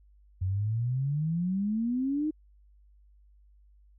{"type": "exponential sweep", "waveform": "sine", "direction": "up", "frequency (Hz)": [90.2, 315.3], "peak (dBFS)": -26, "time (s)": [0.41, 2.31], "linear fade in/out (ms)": 10, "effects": ["added 50 Hz sine -56 dBFS peak until 3.98 s"]}